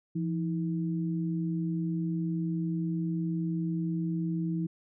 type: tone pair together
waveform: sine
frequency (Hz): 169.51 / 320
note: E3 / D#4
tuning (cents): +49 / +49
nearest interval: major seventh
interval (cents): 1100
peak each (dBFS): -29 / -34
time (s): 0.15-4.67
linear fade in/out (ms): 10
effects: none